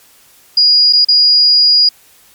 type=tone with dropouts; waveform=sine; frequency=4881 Hz; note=D#8; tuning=34 cents flat; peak=-5 dBFS; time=0.57-1.89 s; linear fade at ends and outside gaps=5 ms; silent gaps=0.927-0.932 / 1.048-1.085 s; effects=white hiss -46 dBFS RMS until 2.34 s + MP3 96 kbps